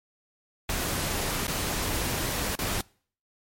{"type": "noise with dropouts", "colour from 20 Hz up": "pink", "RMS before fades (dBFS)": -29, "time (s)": [0.69, 2.81], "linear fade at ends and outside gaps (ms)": 2, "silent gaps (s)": [[1.469, 1.479], [2.554, 2.589]], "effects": ["noise-tail reverb RT60 0.5 s tail -25 dB re dry", "MP3 64 kbps"]}